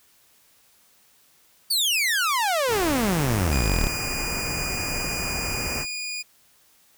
sawtooth exponential sweep, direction down, 4699 to 32.3 Hz, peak -17 dBFS, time 1.7-3.88 s, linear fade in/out 10 ms
pink band-stop noise, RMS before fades -30 dBFS, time 2.67-5.86 s, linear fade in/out 50 ms, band 2800 to 4800 Hz, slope 96 dB/octave
20% pulse tone, 2449 Hz, D#7, 28 cents flat, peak -24 dBFS, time 3.51-6.23 s, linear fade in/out 20 ms
effects white hiss -59 dBFS RMS until 6.97 s

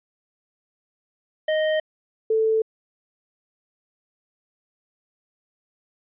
square / sine tone pair in turn, 622.3 / 441.6 Hz, D#5 / A4, 0 / +6 cents, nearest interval tritone, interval 594 cents, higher first, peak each -20 / -17 dBFS, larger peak second, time 1.48-1.8 / 2.3-2.62 s, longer neither, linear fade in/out 5 ms, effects resampled to 8000 Hz

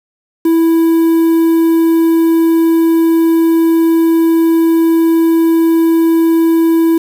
triangle tone with quantisation, 329.2 Hz, E4, 2 cents flat, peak -5 dBFS, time 0.45-6.98 s, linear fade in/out 5 ms, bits 5, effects none

